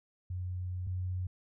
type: tone pair in turn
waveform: sine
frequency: 90.8 / 91.48 Hz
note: F#2 / F#2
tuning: -32 / -19 cents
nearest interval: unison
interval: 13 cents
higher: second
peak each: -34 / -32 dBFS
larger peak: second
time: 0.3-0.87 / 0.87-1.27 s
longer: first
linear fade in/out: 5 ms
effects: none